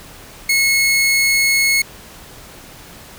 sawtooth tone, 2180 Hz, C#7, 29 cents flat, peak -9 dBFS, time 0.49-1.82 s, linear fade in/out 5 ms, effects pink hiss -39 dBFS RMS until 3.18 s

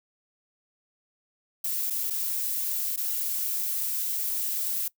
violet noise with dropouts, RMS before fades -29 dBFS, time 1.64-4.88 s, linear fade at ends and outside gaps 5 ms, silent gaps 1.901-1.905 / 2.101-2.105 / 2.962-2.974 s, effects noise-tail reverb RT60 0.1 s tail -21 dB re dry

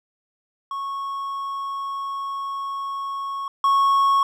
triangle tone pair in turn, 1102 / 1102 Hz, C#6 / C#6, -11 / -11 cents, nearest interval unison, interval 0 cents, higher neither, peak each -24 / -13 dBFS, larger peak second, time 0.71-3.48 / 3.64-4.23 s, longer first, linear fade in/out 2 ms, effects none

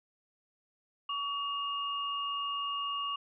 sine tone pair together, 1134 / 2839 Hz, C#6 / F7, +39 / +28 cents, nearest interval octave + major third, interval 1589 cents, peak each -34 / -36 dBFS, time 1.09-3.16 s, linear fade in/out 5 ms, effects none

